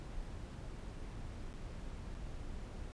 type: noise with dropouts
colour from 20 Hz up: brown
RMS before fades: -45 dBFS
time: 0-2.92 s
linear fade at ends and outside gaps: 0 ms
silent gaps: 1.158-1.161 / 1.529-1.539 / 2.144-2.15 s
effects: resampled to 22050 Hz